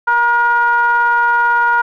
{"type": "ring-modulated tone", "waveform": "triangle", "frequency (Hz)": 239.8, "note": "A#3", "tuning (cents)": 49, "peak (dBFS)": -5, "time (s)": [0.07, 1.82], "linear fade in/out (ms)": 10, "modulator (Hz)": 1190, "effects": []}